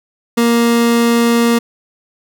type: tone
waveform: 30% pulse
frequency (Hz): 234.3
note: A#3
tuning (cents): +9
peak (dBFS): -7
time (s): 0.37-1.59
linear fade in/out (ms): 10
effects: none